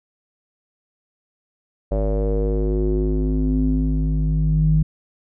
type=tone with low-pass filter sweep; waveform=square; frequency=51.91 Hz; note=G#1; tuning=in tune; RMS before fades=-19 dBFS; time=1.91-4.83 s; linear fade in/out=10 ms; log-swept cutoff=580 to 150 Hz; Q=5.4; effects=none